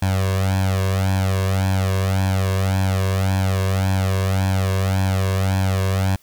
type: tone with flanger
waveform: sawtooth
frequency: 95.4 Hz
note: G2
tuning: 47 cents flat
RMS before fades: -19 dBFS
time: 0.02-6.16 s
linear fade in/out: 5 ms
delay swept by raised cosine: 1.2 to 1.85 ms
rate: 1.8 Hz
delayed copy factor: +1
effects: white hiss -55 dBFS RMS until 6.22 s